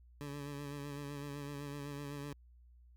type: tone with vibrato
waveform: 20% pulse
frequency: 143.3 Hz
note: D3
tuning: 42 cents flat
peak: -37 dBFS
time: 0.21-2.33 s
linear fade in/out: 0 ms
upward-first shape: sine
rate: 7.9 Hz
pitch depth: 33 cents each way
effects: added 60 Hz sine -58 dBFS peak until 2.96 s